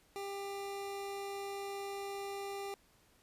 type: tone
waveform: 25% pulse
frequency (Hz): 397.5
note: G4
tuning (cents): +24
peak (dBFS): -36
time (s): 0.16-2.74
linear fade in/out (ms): 0
effects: pink hiss -68 dBFS RMS until 3.22 s + resampled to 32000 Hz